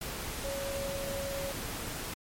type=tone in noise; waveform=sine; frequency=553 Hz; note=C#5; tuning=4 cents flat; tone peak=-35 dBFS; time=0.44-1.52 s; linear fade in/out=5 ms; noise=pink; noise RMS=-38 dBFS; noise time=0.01-2.14 s; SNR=0 dB; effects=MP3 64 kbps